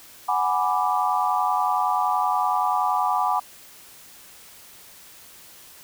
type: chord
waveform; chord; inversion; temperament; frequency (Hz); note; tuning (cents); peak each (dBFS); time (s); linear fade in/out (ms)
sine; G# half-diminished seventh; third; equal; 740 / 830.6 / 987.8 / 1174.7; F#5 / G#5 / B5 / D6; 0 / 0 / 0 / 0; -25; 0.28-3.4; 10
effects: white hiss -47 dBFS RMS until 5.83 s